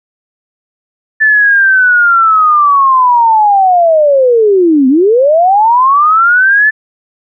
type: linear two-way sweep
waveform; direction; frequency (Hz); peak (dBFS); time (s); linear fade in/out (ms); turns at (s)
sine; down then up; 1760 to 251.2 to 1760; -4; 1.2-6.71; 20; 4.88
effects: none